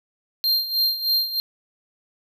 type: tone with tremolo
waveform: square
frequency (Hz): 4186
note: C8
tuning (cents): 0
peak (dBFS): -17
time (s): 0.44-1.4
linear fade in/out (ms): 0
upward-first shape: sine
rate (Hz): 3.2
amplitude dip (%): 75
effects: none